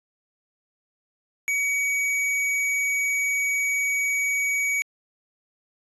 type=tone with tanh clipping; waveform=sine; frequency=2261 Hz; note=C#7; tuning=34 cents sharp; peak=-23 dBFS; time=1.48-4.82 s; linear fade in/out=0 ms; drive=18 dB; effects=resampled to 24000 Hz